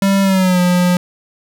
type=tone with pitch glide; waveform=square; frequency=196 to 178.7 Hz; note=G3 to F3; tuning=0 to +40 cents; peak=-11 dBFS; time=0.02-0.97 s; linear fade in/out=2 ms; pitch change=-160 cents; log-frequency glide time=0.22-0.6 s; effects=none